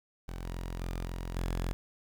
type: tone with level steps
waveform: sawtooth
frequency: 43.65 Hz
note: F1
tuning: in tune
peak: -34 / -32 / -30 / -32 / -27 dBFS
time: 0.28-1.73 s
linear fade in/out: 0 ms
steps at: 0.44 / 0.8 / 1.05 / 1.36 s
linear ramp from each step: 5 ms
effects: 10-bit